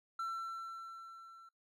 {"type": "tone with level ramp", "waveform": "triangle", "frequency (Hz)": 1345, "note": "E6", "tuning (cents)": 34, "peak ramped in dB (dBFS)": [-34, -53], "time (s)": [0.19, 1.49], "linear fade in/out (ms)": 5, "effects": ["noise-tail reverb RT60 0.2 s tail -24 dB re dry"]}